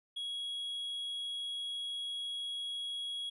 triangle tone, 3322 Hz, G#7, in tune, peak -35 dBFS, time 0.16-3.3 s, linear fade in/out 10 ms, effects resampled to 24000 Hz

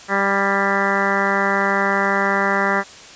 harmonic tone with a mistuned harmonic, 197.2 Hz, G3, 11 cents sharp, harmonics 1 / 2 / 3 / 4 / 5 / 6 / 7 / 8 / 9 / 10, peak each -25 / -25 / -25 / -25 / -25 / -25 / -25 / -25 / -25 / -25 dBFS, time 0.08-2.84 s, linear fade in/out 50 ms, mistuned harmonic 8, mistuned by +30 cents, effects white hiss -40 dBFS RMS until 3.15 s + resampled to 16000 Hz

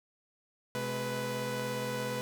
sawtooth tone cluster, 128.2 / 212.1 / 495.7 Hz, C3 / G#3 / B4, -35 / +37 / +6 cents, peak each -35 / -36 / -31 dBFS, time 0.75-2.21 s, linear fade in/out 0 ms, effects none

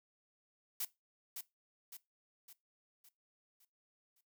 blue noise with echo, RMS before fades -38 dBFS, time 0.8-0.85 s, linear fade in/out 5 ms, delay 560 ms, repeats 6, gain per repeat -6 dB, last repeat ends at 4.21 s, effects noise-tail reverb RT60 0.2 s tail -19 dB re dry

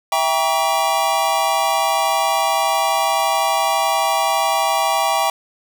square chord, E diminished seventh, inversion none, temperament just, 659.3 / 791.1 / 949.3 / 1139.2 Hz, E5 / G5 / Bb5 / Db6, 0 / +16 / +31 / +47 cents, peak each -23 / -20 / -23 / -23 dBFS, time 0.12-5.3 s, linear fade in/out 2 ms, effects 8-bit

